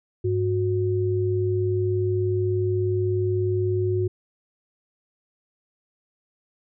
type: tone pair together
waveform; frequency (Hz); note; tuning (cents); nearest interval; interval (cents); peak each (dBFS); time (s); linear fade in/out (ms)
sine; 101.7 / 365.1; G#2 / F#4; -36 / -23; octave + minor seventh; 2213; -23; 0.24-4.08; 10
effects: none